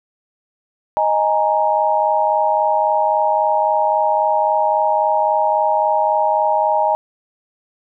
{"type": "chord", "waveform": "sine", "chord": "D# suspended fourth", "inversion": "none", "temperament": "just", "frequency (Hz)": [622.3, 829.7, 933.4], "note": ["D#5", "G#5", "A#5"], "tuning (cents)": [0, -2, 2], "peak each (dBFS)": [-18, -17, -18], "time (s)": [0.97, 6.95], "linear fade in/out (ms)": 0, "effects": []}